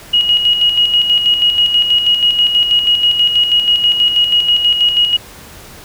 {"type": "tone with tremolo", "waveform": "sine", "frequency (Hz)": 2893, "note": "F#7", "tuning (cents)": -40, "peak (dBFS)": -7, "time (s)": [0.13, 5.17], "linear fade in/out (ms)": 10, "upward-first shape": "square", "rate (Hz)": 6.2, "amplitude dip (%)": 50, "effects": ["pink hiss -36 dBFS RMS until 5.84 s"]}